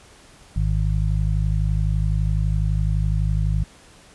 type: harmonic tone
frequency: 51.91 Hz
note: G#1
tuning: in tune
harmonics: 1 / 2 / 3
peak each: -20 / -23 / -25 dBFS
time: 0.56-3.64 s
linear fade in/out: 5 ms
effects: pink hiss -49 dBFS RMS until 4.14 s + resampled to 24000 Hz